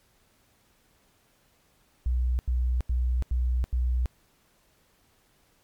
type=tone bursts; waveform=sine; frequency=61.74 Hz; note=B1; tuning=in tune; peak=-22 dBFS; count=5; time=2.06-4.058 s; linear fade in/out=0 ms; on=330 ms; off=87 ms; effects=pink hiss -65 dBFS RMS until 5.63 s + MP3 96 kbps